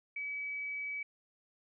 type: tone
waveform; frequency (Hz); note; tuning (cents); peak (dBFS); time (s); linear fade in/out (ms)
sine; 2284; D7; -49; -36; 0.16-1.03; 5
effects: none